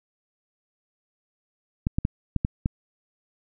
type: clicks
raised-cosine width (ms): 5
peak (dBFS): -10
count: 6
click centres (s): 1.869 / 1.985 / 2.051 / 2.363 / 2.449 / 2.659
effects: none